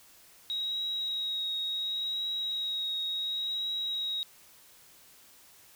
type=tone with vibrato; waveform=sine; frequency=3805 Hz; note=A#7; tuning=35 cents sharp; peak=-30 dBFS; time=0.5-4.23 s; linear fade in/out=0 ms; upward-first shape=triangle; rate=0.7 Hz; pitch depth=19 cents each way; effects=white hiss -57 dBFS RMS until 5.75 s